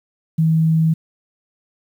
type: tone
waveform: sine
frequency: 160.7 Hz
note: E3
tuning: 44 cents flat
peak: -12 dBFS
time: 0.38-0.94 s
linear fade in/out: 10 ms
effects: 8-bit